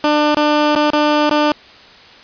15% pulse tone with dropouts, 298.6 Hz, D4, 29 cents sharp, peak -5 dBFS, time 0.04-1.52 s, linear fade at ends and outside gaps 1 ms, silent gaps 0.346-0.369 / 0.751-0.76 / 0.904-0.933 / 1.295-1.31 s, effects white hiss -41 dBFS RMS until 2.23 s + resampled to 11025 Hz

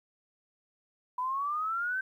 sine exponential sweep, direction up, 987.8 to 1562 Hz, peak -29 dBFS, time 1.18-2.01 s, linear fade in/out 5 ms, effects 11-bit

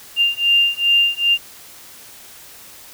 sine beating tone pair, 2794 / 2796.5 Hz, F7 / F7, 0 / +2 cents, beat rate 2.5 Hz, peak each -16 dBFS, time 0.16-1.38 s, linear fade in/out 50 ms, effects white hiss -41 dBFS RMS until 2.93 s

